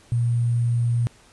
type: tone with sample-and-hold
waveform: sine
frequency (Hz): 118.7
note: A#2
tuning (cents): +32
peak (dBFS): -18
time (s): 0.12-1.07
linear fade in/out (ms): 0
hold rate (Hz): 8820
effects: pink hiss -53 dBFS RMS until 1.32 s + resampled to 24000 Hz